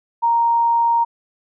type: tone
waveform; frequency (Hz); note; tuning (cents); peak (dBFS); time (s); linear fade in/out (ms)
sine; 932.3; A#5; 0; -13; 0.22-1.05; 20
effects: none